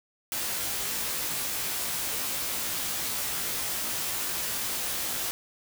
white noise with comb filter, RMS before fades -31 dBFS, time 0.32-5.31 s, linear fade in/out 0 ms, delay 18 ms, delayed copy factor +0.85, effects none

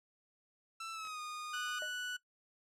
sawtooth tone with pitch glide, 1331 to 1227.6 Hz, E6 to D#6, +16 to -24 cents, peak -38 dBFS, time 0.8-1.79 s, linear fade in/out 5 ms, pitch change -140 cents, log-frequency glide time 0.92-1.2 s
clicks, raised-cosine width 0.2 ms, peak -39 dBFS, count 2, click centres 1.052 / 1.072 s
30% pulse tone, 1480 Hz, F#6, in tune, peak -35 dBFS, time 1.53-2.17 s, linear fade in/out 10 ms
triangle tone with exponential decay, 616 Hz, D#5, 17 cents flat, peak -38 dBFS, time 1.82-1.96 s, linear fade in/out 1 ms, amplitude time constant 29 ms
effects noise-tail reverb RT60 0.1 s tail -19 dB re dry + low-pass 9000 Hz 12 dB/octave

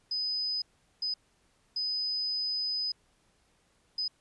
sine tone bursts at uneven times, 5010 Hz, D#8, 11 cents sharp, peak -29 dBFS, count 4, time 0.11-0.62 / 1.02-1.14 / 1.76-2.92 / 3.98-4.08 s, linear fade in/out 5 ms, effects pink hiss -69 dBFS RMS until 4.2 s + resampled to 24000 Hz

